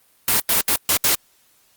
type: noise bursts at uneven times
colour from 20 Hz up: white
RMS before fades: -17 dBFS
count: 5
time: 0.28-0.4 / 0.49-0.61 / 0.68-0.76 / 0.89-0.97 / 1.04-1.15 s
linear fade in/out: 2 ms
effects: white hiss -58 dBFS RMS until 1.76 s + Opus 32 kbps